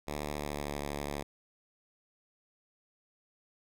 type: tone with pitch glide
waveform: 5% pulse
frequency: 74 to 72.1 Hz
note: D2 to D2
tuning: +14 to -31 cents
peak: -24 dBFS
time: 0.07-1.23 s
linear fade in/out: 10 ms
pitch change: -45 cents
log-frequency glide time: 0.28-0.78 s
effects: none